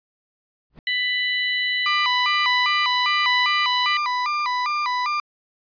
brown noise with exponential growth, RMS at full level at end -36 dBFS, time 0.7-0.79 s, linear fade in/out 1 ms, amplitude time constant 18 ms
harmonic tone, 993 Hz, B5, 9 cents sharp, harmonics 2 / 3 / 4, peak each -22 / -26 / -28 dBFS, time 0.87-3.97 s, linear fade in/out 2 ms
35% pulse tone with vibrato, 1089 Hz, C#6, 31 cents flat, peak -19 dBFS, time 1.86-5.2 s, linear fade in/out 2 ms, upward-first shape square, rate 2.5 Hz, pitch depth 160 cents each way
effects resampled to 11025 Hz

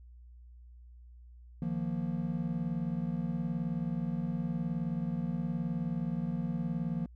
triangle chord, Eb suspended second, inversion none, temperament equal, 155.56 / 174.61 / 233.1 Hz, Eb3 / F3 / Bb3, 0 / 0 / 0 cents, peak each -35 / -32 / -35 dBFS, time 1.62-7.06 s, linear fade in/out 2 ms, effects added 60 Hz sine -50 dBFS peak until 7.15 s

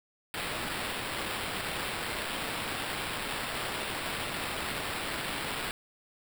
violet noise with sample-and-hold, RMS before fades -35 dBFS, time 0.34-5.71 s, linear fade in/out 0 ms, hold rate 6300 Hz, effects none

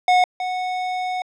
square tone pair in turn, 729 / 735.3 Hz, F#5 / F#5, -26 / -11 cents, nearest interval unison, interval 15 cents, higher second, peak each -13 / -23 dBFS, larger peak first, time 0.08-0.24 / 0.4-1.22 s, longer second, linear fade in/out 2 ms, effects low-pass 4000 Hz 12 dB/octave

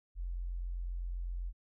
sine tone, 43.9 Hz, F1, 10 cents sharp, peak -35 dBFS, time 0.15-1.53 s, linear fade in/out 50 ms, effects none

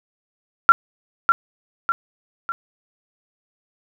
sine tone with echo, 1370 Hz, F6, 34 cents flat, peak -4 dBFS, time 0.69-0.72 s, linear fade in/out 0 ms, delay 600 ms, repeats 3, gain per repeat -6 dB, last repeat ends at 2.52 s, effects none

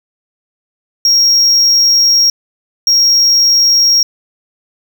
triangle tone bursts at uneven times, 5590 Hz, F8, 1 cent sharp, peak -5 dBFS, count 2, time 1.05-2.3 / 2.87-4.03 s, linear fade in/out 2 ms, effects none

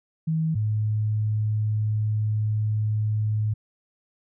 sine tone pair in turn, 160 / 107.25 Hz, D#3 / A2, +49 / -44 cents, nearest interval perfect fifth, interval 693 cents, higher first, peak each -21 dBFS, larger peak neither, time 0.27-0.55 / 0.55-3.54 s, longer second, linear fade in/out 10 ms, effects none

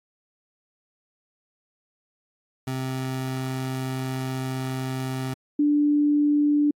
25% pulse / sine tone pair in turn, 130.81 / 293.7 Hz, C3 / D4, 0 / 0 cents, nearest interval octave + major second, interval 1400 cents, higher second, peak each -23 / -17 dBFS, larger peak second, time 2.67-5.34 / 5.59-6.71 s, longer first, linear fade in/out 5 ms, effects AAC 64 kbps

